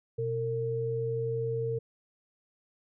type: tone pair together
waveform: sine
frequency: 123.47 / 455.5 Hz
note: B2 / A#4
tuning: 0 / -40 cents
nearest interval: octave + major seventh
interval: 2260 cents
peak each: -33 / -30 dBFS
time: 0.18-1.79 s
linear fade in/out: 10 ms
effects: none